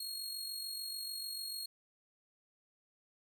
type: tone with amplitude modulation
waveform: sawtooth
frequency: 4288 Hz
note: C8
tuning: 42 cents sharp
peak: -35 dBFS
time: 0-1.66 s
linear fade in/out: 5 ms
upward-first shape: sine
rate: 46.8 Hz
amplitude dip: 45%
effects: none